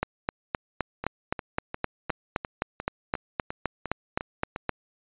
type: two click trains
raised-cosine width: 0.5 ms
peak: -10 / -17 dBFS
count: 19 / 11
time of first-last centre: 0.03-4.693 / 1.04-4.561 s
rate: 3.86 / 2.84 Hz
effects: resampled to 8000 Hz